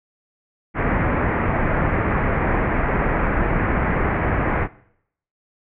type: low-pass noise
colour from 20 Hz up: pink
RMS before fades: -20 dBFS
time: 0.74-4.68 s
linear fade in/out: 50 ms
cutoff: 2200 Hz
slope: 48 dB/octave
effects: noise-tail reverb RT60 0.7 s tail -20 dB re dry

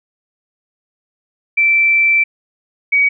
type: tone pair in turn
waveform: sine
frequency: 2335 / 2261 Hz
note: D7 / C#7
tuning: -11 / +34 cents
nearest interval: minor second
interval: 55 cents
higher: first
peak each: -9 dBFS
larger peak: neither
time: 1.57-2.24 / 2.92-3.09 s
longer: first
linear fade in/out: 10 ms
effects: none

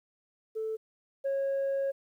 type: tone pair in turn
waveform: sine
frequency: 440 / 547.7 Hz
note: A4 / C#5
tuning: 0 / -21 cents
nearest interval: major third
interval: 379 cents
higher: second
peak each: -30 / -25 dBFS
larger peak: second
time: 0.55-0.77 / 1.24-1.92 s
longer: second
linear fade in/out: 20 ms
effects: tanh soft clip ceiling -26 dBFS + 11-bit

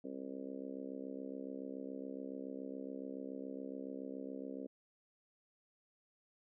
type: harmonic tone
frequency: 67.1 Hz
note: C2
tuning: 44 cents sharp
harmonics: 3 / 4 / 5 / 6 / 7 / 8 / 9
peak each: -52 / -45 / -53 / -53 / -50 / -52 / -56 dBFS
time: 0.04-4.67 s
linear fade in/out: 5 ms
effects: none

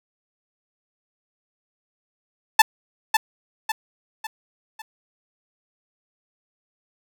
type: tone with echo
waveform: sawtooth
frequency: 880 Hz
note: A5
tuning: in tune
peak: -4 dBFS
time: 2.59-2.62 s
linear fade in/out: 5 ms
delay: 550 ms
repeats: 4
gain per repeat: -7 dB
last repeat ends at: 4.82 s
effects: none

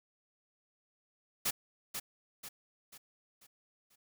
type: noise with echo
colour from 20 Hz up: white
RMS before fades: -32 dBFS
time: 1.45-1.51 s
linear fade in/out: 10 ms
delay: 490 ms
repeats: 5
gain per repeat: -7 dB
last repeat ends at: 3.96 s
effects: none

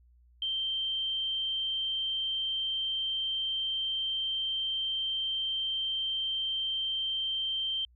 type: tone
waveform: sine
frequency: 3136 Hz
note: G7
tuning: in tune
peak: -29 dBFS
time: 0.42-7.85 s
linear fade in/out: 2 ms
effects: added 60 Hz sine -58 dBFS peak until 7.95 s

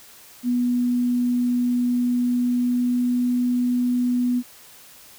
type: tone with pitch glide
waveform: sine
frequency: 244.8 to 246.2 Hz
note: B3 to B3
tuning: -15 to -5 cents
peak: -18 dBFS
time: 0.43-4.43 s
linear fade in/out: 50 ms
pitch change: +10 cents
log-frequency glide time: 2.23-3.33 s
effects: white hiss -47 dBFS RMS until 5.18 s

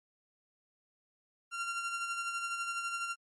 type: tone with tremolo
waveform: 30% pulse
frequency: 1380 Hz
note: F6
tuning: 21 cents flat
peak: -30 dBFS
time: 1.51-3.16 s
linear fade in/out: 50 ms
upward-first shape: sine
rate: 12 Hz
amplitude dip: 45%
effects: MP3 48 kbps

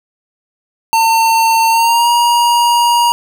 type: tone with pitch glide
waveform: square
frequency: 904 to 950 Hz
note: A5 to A#5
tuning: +47 to +33 cents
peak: -9 dBFS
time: 0.93-3.12 s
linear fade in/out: 0 ms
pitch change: +86 cents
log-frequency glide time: 1.68-2.09 s
effects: none

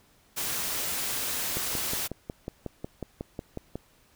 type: noise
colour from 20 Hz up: white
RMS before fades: -31 dBFS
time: 0.36-2.08 s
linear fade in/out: 20 ms
type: click train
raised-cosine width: 2 ms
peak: -20 dBFS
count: 13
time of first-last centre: 1.57-3.756 s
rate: 5.49 Hz
effects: pink hiss -62 dBFS RMS until 4.15 s

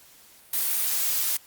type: noise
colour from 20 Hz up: blue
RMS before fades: -25 dBFS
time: 0.53-1.37 s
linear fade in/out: 5 ms
effects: white hiss -53 dBFS RMS until 1.46 s + Opus 48 kbps

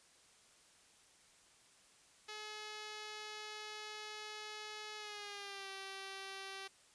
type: tone with pitch glide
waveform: 5% pulse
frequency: 425.7 to 388.1 Hz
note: G#4 to G4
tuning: +43 to -17 cents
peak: -34 dBFS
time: 2.28-6.68 s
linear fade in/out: 10 ms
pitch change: -160 cents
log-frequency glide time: 4.97-5.69 s
effects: white hiss -66 dBFS RMS until 6.94 s + resampled to 22050 Hz

